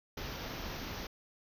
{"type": "band-stop noise", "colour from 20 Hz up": "pink", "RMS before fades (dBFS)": -41, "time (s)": [0.17, 1.07], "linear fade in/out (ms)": 5, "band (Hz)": [6200, 13000], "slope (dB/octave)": 96, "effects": ["resampled to 32000 Hz"]}